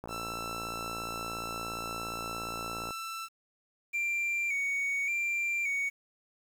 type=click train; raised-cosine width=1 ms; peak=-26 dBFS; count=165; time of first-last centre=0.04-2.907 s; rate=57.2 Hz
type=tone; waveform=sawtooth; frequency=1333 Hz; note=E6; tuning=19 cents sharp; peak=-33 dBFS; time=0.08-3.29 s; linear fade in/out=50 ms
type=tone with vibrato; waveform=triangle; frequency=2300 Hz; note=D7; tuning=37 cents flat; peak=-27 dBFS; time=3.93-5.9 s; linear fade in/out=20 ms; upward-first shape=square; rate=0.87 Hz; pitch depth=50 cents each way
effects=low-pass 12000 Hz 12 dB/octave + 9-bit